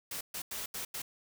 white noise bursts at uneven times, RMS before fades -39 dBFS, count 5, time 0.11-0.21 / 0.34-0.42 / 0.51-0.66 / 0.74-0.85 / 0.94-1.02 s, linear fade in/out 5 ms, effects none

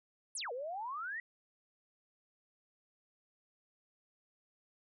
sine exponential two-way sweep, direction down then up, 10870 to 464 to 1965 Hz, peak -38 dBFS, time 0.35-1.2 s, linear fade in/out 2 ms, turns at 0.52 s, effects none

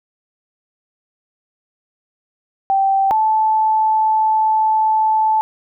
sine tone pair in turn, 779 / 872.5 Hz, G5 / A5, -11 / -15 cents, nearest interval major second, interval 196 cents, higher second, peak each -12 / -12 dBFS, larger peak neither, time 2.7-3.11 / 3.11-5.41 s, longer second, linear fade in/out 0 ms, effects none

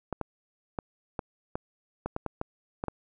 clicks, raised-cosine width 1 ms, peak -17 dBFS, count 11, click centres 0.127 / 0.213 / 0.788 / 1.192 / 1.555 / 2.06 / 2.164 / 2.263 / 2.414 / 2.839 / 2.883 s, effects none

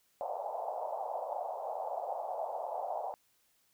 pink band-pass noise, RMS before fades -38 dBFS, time 0.21-3.14 s, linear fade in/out 0 ms, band 580 to 860 Hz, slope 48 dB/octave, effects white hiss -72 dBFS RMS until 3.73 s

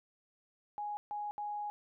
sine tone bursts at uneven times, 830.6 Hz, G#5, in tune, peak -36 dBFS, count 3, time 0.78-0.97 / 1.11-1.31 / 1.38-1.7 s, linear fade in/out 0 ms, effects none

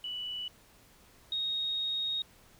sine tone pair in turn, 2960 / 3742 Hz, F#7 / A#7, 0 / +6 cents, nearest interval major third, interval 406 cents, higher second, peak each -35 / -30 dBFS, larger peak second, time 0.04-0.48 / 1.32-2.22 s, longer second, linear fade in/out 2 ms, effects pink hiss -60 dBFS RMS until 2.59 s

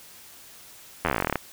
slowing click train, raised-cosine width 0.5 ms, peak -8 dBFS, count 17, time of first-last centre 1.05-1.357 s, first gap 11 ms, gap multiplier 1.07, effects white hiss -48 dBFS RMS until 1.52 s

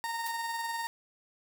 30% pulse tone with tremolo, 923 Hz, A#5, 17 cents flat, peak -29 dBFS, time 0.04-0.87 s, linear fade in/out 0 ms, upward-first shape square, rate 20 Hz, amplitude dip 30%
blue noise with exponential decay, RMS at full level -35 dBFS, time 0.26-0.38 s, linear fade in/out 5 ms, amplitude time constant 25 ms
effects none

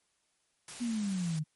white noise, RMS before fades -45 dBFS, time 0.68-1.39 s, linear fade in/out 2 ms
sine exponential sweep, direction down, 246.9 to 150 Hz, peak -30 dBFS, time 0.8-1.44 s, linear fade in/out 20 ms
effects white hiss -75 dBFS RMS until 1.55 s + MP3 48 kbps

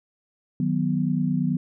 sine chord, B major, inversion first, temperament equal, 155.56 / 185 / 246.9 Hz, D#3 / F#3 / B3, 0 / 0 / 0 cents, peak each -25 dBFS, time 0.6-1.57 s, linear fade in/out 2 ms, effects none

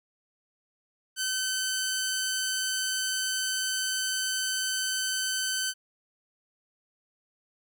10% pulse tone, 1529 Hz, G6, 44 cents flat, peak -19 dBFS, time 1.16-5.74 s, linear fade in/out 50 ms, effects none

